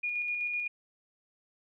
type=tone with tremolo; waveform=sine; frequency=2438 Hz; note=D#7; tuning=36 cents flat; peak=-29 dBFS; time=0.03-0.68 s; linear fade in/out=10 ms; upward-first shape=square; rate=7.9 Hz; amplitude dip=25%; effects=none